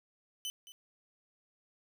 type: tone with echo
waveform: sawtooth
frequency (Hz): 3023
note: F#7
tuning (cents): +36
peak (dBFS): -33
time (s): 0.45-0.5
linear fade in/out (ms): 0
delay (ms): 220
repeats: 1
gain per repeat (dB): -14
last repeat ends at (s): 0.72
effects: none